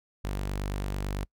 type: tone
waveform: sawtooth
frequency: 49 Hz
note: G1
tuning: in tune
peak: -26 dBFS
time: 0.24-1.25 s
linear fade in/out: 10 ms
effects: noise-tail reverb RT60 0.1 s tail -26 dB re dry